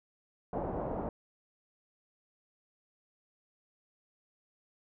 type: low-pass noise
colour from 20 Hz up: white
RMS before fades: -36 dBFS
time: 0.53-1.09 s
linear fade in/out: 2 ms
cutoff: 780 Hz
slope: 24 dB/octave
effects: none